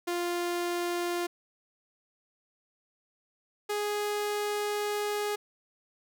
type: tone pair in turn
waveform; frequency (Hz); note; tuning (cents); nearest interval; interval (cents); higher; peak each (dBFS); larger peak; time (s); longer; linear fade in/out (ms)
sawtooth; 349.2 / 415.3; F4 / G#4; 0 / 0; minor third; 300; second; -25; neither; 0.07-1.27 / 3.69-5.36; second; 10
effects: none